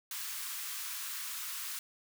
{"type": "high-pass noise", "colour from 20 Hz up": "white", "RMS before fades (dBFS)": -40, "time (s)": [0.11, 1.79], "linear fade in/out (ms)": 2, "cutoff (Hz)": 1000, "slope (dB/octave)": 48, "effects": []}